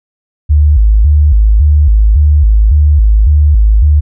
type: tone with vibrato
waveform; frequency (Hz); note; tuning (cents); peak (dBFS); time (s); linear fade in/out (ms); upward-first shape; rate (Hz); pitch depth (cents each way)
sine; 62.8; B1; +30; -3; 0.49-4.01; 20; square; 1.8; 290
effects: none